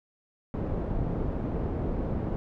pink low-pass noise, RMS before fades -30 dBFS, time 0.54-2.36 s, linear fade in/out 0 ms, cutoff 520 Hz, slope 12 dB/octave, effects none

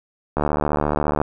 click train, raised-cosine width 1 ms, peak -6 dBFS, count 64, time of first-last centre 0.37-1.216 s, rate 74.5 Hz, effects none

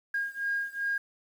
sine beating tone pair, 1623 / 1625.6 Hz, G#6 / G#6, -40 / -38 cents, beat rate 2.6 Hz, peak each -31 / -32 dBFS, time 0.14-0.98 s, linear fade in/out 5 ms, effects tanh soft clip ceiling -21 dBFS + 9-bit

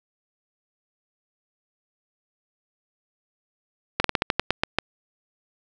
slowing click train, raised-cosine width 0.3 ms, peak -3 dBFS, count 10, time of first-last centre 4-4.786 s, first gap 43 ms, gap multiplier 1.17, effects none

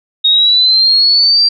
sine exponential sweep, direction up, 3729 to 4742 Hz, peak -6 dBFS, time 0.24-1.49 s, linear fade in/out 10 ms, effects none

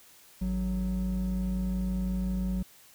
triangle tone pair together, 53.13 / 185 Hz, G#1 / F#3, +40 / 0 cents, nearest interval octave + minor seventh, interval 2160 cents, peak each -28 / -26 dBFS, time 0.41-2.63 s, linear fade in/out 10 ms, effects tanh soft clip ceiling -22 dBFS + white hiss -56 dBFS RMS until 2.94 s

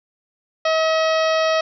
harmonic tone with a mistuned harmonic, 639 Hz, D#5, 46 cents sharp, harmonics 1 / 2 / 3 / 4 / 5 / 6 / 7 / 8 / 9, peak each -17 / -23 / -27 / -29 / -31 / -33 / -34 / -35 / -36 dBFS, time 0.65-1.61 s, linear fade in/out 5 ms, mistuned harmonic 9, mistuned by -38 cents, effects none

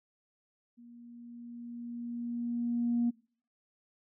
sine tone with level ramp, 237.6 Hz, A#3, 33 cents sharp, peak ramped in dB -51 to -24 dBFS, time 0.77-3.11 s, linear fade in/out 20 ms, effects noise-tail reverb RT60 0.5 s tail -24 dB re dry + tanh soft clip ceiling -21 dBFS

